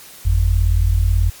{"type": "tone pair together", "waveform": "sine", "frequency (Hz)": [49, 87.31], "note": ["G1", "F2"], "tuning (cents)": [0, 0], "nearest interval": "minor seventh", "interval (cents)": 1000, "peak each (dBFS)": [-14, -15], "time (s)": [0.25, 1.3], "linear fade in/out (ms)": 10, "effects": ["white hiss -40 dBFS RMS until 1.4 s", "MP3 96 kbps"]}